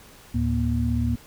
sine tone cluster, 74.2 / 110.7 / 238.6 Hz, D2 / A2 / A#3, +18 / +11 / +41 cents, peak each -25 dBFS, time 0.34-1.16 s, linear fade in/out 10 ms, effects pink hiss -49 dBFS RMS until 1.26 s

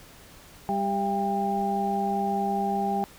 sine tone cluster, 198.4 / 395.1 / 673 / 798 Hz, G3 / G4 / E5 / G5, +21 / +14 / +36 / +31 cents, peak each -29 / -32 / -35 / -26 dBFS, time 0.69-3.04 s, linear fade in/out 0 ms, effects pink hiss -50 dBFS RMS until 3.18 s

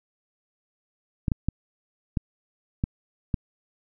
clicks, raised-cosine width 5 ms, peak -11 dBFS, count 6, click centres 1.282 / 1.318 / 1.486 / 2.172 / 2.839 / 3.342 s, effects none

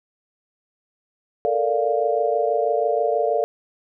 sine chord, Bb major seventh, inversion third, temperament equal, 440 / 466.2 / 587.3 / 698.5 Hz, A4 / Bb4 / D5 / F5, 0 / 0 / 0 / 0 cents, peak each -24 / -24 / -23 / -23 dBFS, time 1.45-3.44 s, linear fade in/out 0 ms, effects none

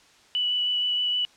sine tone with vibrato, 2960 Hz, F#7, in tune, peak -22 dBFS, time 0.35-1.25 s, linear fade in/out 0 ms, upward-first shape sine, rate 6.4 Hz, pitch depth 11 cents each way, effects white hiss -56 dBFS RMS until 1.36 s + low-pass 6000 Hz 12 dB/octave

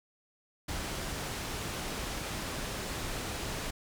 pink low-pass noise, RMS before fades -37 dBFS, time 0.68-3.71 s, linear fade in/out 10 ms, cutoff 10000 Hz, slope 12 dB/octave, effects none

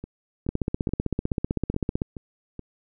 two click trains, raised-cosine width 3 ms, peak -11 / -22 dBFS, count 25 / 7, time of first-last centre 0.49-2.019 / 0.04-2.593 s, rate 15.7 / 2.35 Hz, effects none

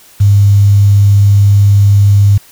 sine tone with quantisation, 100.8 Hz, G2, 49 cents sharp, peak -3 dBFS, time 0.2-2.38 s, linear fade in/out 10 ms, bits 5, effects white hiss -41 dBFS RMS until 2.51 s

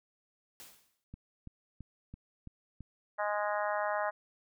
white noise with exponential decay, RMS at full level -48 dBFS, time 0.6-1.04 s, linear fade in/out 0 ms, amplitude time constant 95 ms
click train, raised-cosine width 5 ms, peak -33 dBFS, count 6, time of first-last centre 1.14-2.807 s, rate 3 Hz
harmonic tone, 207.7 Hz, G#3, in tune, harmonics 3 / 4 / 5 / 6 / 7 / 8 / 9, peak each -34 / -36 / -38 / -40 / -41 / -42 / -43 dBFS, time 3.18-4.11 s, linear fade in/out 20 ms
effects none

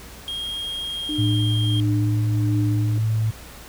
triangle tone with pitch glide, 3244 to 3216 Hz, G#7 to G7, -41 to +44 cents, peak -25 dBFS, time 0.28-1.8 s, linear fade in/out 0 ms, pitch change -15 cents, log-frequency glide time 0.84-1.27 s
sine tone with tremolo, 300.7 Hz, D4, 41 cents sharp, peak -22 dBFS, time 1.09-2.98 s, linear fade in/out 2 ms, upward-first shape triangle, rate 1.5 Hz, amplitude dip 70%
sine tone, 110.2 Hz, A2, 3 cents sharp, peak -18 dBFS, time 1.18-3.31 s, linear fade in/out 10 ms
effects added 60 Hz sine -44 dBFS peak until 3.68 s + pink hiss -42 dBFS RMS until 3.68 s

